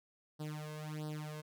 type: tone with flanger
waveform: sawtooth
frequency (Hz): 152.7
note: D#3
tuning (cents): -32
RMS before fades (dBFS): -43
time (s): 0.39-1.42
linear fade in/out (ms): 20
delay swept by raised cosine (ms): 0.21 to 1.91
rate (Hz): 1.5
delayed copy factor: +0.95
effects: none